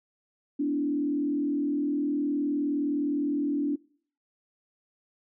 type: tone with frequency modulation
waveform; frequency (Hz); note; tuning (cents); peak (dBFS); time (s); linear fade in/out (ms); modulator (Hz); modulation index
sine; 290; D4; -22; -24; 0.59-3.76; 10; 39.5; 0.69
effects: noise-tail reverb RT60 0.5 s tail -23 dB re dry